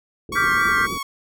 white low-pass noise, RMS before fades -33 dBFS, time 0.29-0.98 s, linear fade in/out 2 ms, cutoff 450 Hz, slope 48 dB/octave
sawtooth tone with vibrato, 1108.7 Hz, C#6, in tune, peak -22 dBFS, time 0.32-1.03 s, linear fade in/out 5 ms, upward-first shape triangle, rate 3.7 Hz, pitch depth 46 cents each way
sine chord, G dominant seventh, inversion second, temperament equal, 1174.7 / 1396.9 / 1568 / 1975.5 Hz, D6 / F6 / G6 / B6, 0 / 0 / 0 / 0 cents, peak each -22 dBFS, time 0.35-0.87 s, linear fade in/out 20 ms
effects none

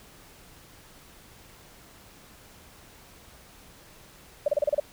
sine tone bursts, 587.3 Hz, D5, in tune, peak -19 dBFS, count 7, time 4.46-4.8 s, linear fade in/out 5 ms, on 22 ms, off 31 ms, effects pink hiss -52 dBFS RMS until 4.92 s

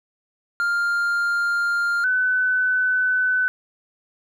triangle / sine tone pair in turn, 1400 / 1505.8 Hz, F6 / F#6, +4 / +30 cents, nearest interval minor second, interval 126 cents, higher second, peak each -17 dBFS, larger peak neither, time 0.6-2.04 / 2.04-3.48 s, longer neither, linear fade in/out 0 ms, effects none

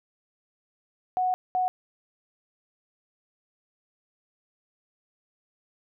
sine tone bursts at uneven times, 737 Hz, F#5, 7 cents flat, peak -22 dBFS, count 2, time 1.17-1.34 / 1.55-1.68 s, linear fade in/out 0 ms, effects none

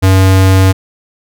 square tone, 95 Hz, F#2, 46 cents sharp, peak -5 dBFS, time 0.02-0.73 s, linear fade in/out 20 ms, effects none

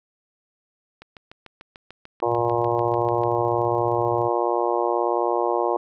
click train, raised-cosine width 0.3 ms, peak -25 dBFS, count 16, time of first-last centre 1.02-3.236 s, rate 6.77 Hz
harmonic tone, 118.6 Hz, A#2, 30 cents sharp, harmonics 3 / 4 / 5 / 6 / 7 / 8 / 9, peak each -25 / -26 / -27 / -28 / -28 / -29 / -30 dBFS, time 2.22-5.77 s, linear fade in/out 5 ms
sine tone with tremolo, 116.54 Hz, A#2, in tune, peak -28 dBFS, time 2.25-4.3 s, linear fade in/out 50 ms, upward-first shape square, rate 15 Hz, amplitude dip 45%
effects none

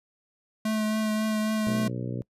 square tone with vibrato, 216.2 Hz, A3, 30 cents flat, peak -25 dBFS, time 0.65-1.88 s, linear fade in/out 5 ms, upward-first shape triangle, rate 3.7 Hz, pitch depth 18 cents each way
harmonic tone, 61.5 Hz, B1, 7 cents flat, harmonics 2 / 3 / 4 / 5 / 6 / 7 / 8 / 9, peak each -32 / -36 / -38 / -40 / -42 / -43 / -44 / -45 dBFS, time 1.67-2.22 s, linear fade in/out 0 ms
effects noise-tail reverb RT60 0.1 s tail -23 dB re dry + resampled to 32000 Hz

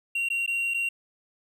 triangle tone with dropouts, 2754 Hz, F7, 25 cents flat, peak -23 dBFS, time 0.15-0.89 s, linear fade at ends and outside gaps 5 ms, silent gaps 0.288-0.301 / 0.463-0.476 / 0.739-0.743 s, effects none

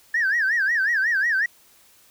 sine tone with vibrato, 1714 Hz, A6, 46 cents flat, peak -17 dBFS, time 0.14-1.46 s, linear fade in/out 5 ms, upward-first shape sine, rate 5.5 Hz, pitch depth 200 cents each way, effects tanh soft clip ceiling -15 dBFS + white hiss -55 dBFS RMS until 2.1 s

